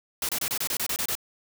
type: noise bursts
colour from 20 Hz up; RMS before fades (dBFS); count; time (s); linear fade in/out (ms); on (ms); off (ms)
white; -28; 10; 0.22-1.153; 2; 69; 27
effects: none